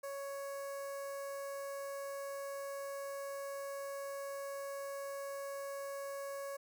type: tone with notch filter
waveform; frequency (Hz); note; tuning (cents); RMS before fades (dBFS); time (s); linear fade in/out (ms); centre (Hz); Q
sawtooth; 556; C#5; +5; -43; 0.03-6.57; 10; 3300; 0.6
effects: none